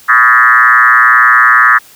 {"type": "tone with frequency modulation", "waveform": "sine", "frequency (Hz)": 1500, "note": "F#6", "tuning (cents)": 23, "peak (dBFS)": -3, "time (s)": [0.08, 1.79], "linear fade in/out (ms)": 20, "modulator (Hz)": 122, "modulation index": 3, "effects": ["white hiss -40 dBFS RMS until 1.95 s"]}